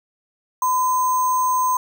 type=tone with sample-and-hold; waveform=sine; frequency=1012 Hz; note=B5; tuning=42 cents sharp; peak=-16 dBFS; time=0.62-1.77 s; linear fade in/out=2 ms; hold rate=7350 Hz; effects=none